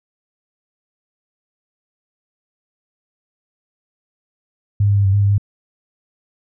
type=tone with pitch steps; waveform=sine; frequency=101.8 / 101.1 / 100.4 / 96.6 / 101.6 / 100.2 / 101.4 Hz; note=G#2 / G#2 / G2 / G2 / G#2 / G2 / G#2; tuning=-34 / -46 / +42 / -25 / -38 / +38 / -41 cents; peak=-11 dBFS; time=4.8-5.381 s; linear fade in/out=5 ms; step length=83 ms; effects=none